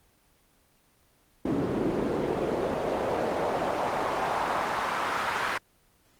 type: noise with band-pass filter sweep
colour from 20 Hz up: pink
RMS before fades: -28 dBFS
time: 1.45-5.58 s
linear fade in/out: 5 ms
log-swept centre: 300 to 1400 Hz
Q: 1.6
effects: pink hiss -64 dBFS RMS until 6.19 s + Opus 24 kbps